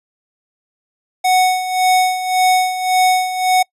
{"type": "tone with tremolo", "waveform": "square", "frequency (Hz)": 740, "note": "F#5", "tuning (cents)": 0, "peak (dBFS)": -10, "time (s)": [1.24, 3.63], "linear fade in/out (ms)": 10, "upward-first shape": "sine", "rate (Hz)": 1.8, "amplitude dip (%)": 70, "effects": ["noise-tail reverb RT60 0.1 s tail -26 dB re dry", "resampled to 32000 Hz"]}